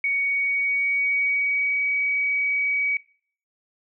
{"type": "tone with pitch glide", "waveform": "sine", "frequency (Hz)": [2237, 2267], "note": ["C#7", "C#7"], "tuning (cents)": [15, 38], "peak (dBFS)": -20, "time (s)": [0.04, 2.97], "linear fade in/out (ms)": 2, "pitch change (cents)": 23, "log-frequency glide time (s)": [0.15, 1.83], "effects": ["noise-tail reverb RT60 0.5 s tail -21 dB re dry"]}